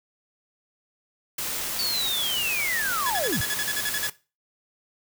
white noise, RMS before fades -30 dBFS, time 1.38-4.1 s, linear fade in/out 5 ms
sine linear sweep, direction down, 4554 to 82.41 Hz, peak -25 dBFS, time 1.79-3.41 s, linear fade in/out 0 ms
sawtooth tone bursts, 1697 Hz, G#6, 37 cents sharp, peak -22 dBFS, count 12, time 3.06-4.069 s, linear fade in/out 2 ms, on 41 ms, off 47 ms
effects noise-tail reverb RT60 0.3 s tail -18 dB re dry

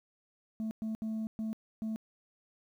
sine tone bursts at uneven times, 220 Hz, A3, in tune, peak -30 dBFS, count 5, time 0.6-0.71 / 0.82-0.95 / 1.02-1.27 / 1.39-1.53 / 1.82-1.96 s, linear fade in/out 0 ms, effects tanh soft clip ceiling -32 dBFS + 11-bit

